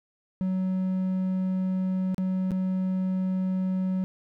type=tone with dropouts; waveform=triangle; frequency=186.8 Hz; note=F#3; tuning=17 cents sharp; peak=-22 dBFS; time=0.41-4.04 s; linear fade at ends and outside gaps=0 ms; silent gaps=2.145-2.181 / 2.508-2.517 s; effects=none